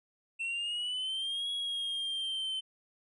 triangle exponential two-way sweep, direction up then down, 2692 to 3335 to 3070 Hz, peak -31 dBFS, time 0.39-2.61 s, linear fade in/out 20 ms, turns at 1.5 s, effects resampled to 24000 Hz

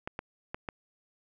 clicks, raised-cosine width 0.5 ms, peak -20 dBFS, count 4, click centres 0.075 / 0.191 / 0.545 / 0.688 s, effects none

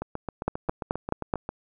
two click trains, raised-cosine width 1 ms, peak -17 / -10 dBFS, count 12 / 5, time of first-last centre 0.02-1.491 / 0.48-1.338 s, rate 7.48 / 4.66 Hz, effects none

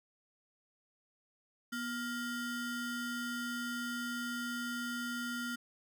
square ring-modulated tone, 822 Hz, G#5, 18 cents flat, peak -34 dBFS, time 1.72-5.56 s, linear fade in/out 10 ms, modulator 579 Hz, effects none

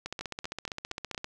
two click trains, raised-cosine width 0.2 ms, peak -19 / -18 dBFS, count 5 / 19, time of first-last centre 0.21-1.147 / 0.06-1.244 s, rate 4.27 / 15.2 Hz, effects none

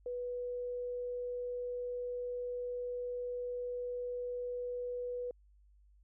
sine tone, 491.2 Hz, B4, 9 cents flat, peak -36 dBFS, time 0.06-5.31 s, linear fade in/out 2 ms, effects added 50 Hz sine -61 dBFS peak until 6.03 s

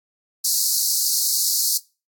pink high-pass noise, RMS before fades -20 dBFS, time 0.44-1.78 s, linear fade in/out 10 ms, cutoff 4200 Hz, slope 96 dB/octave, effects noise-tail reverb RT60 0.3 s tail -21 dB re dry + AAC 64 kbps

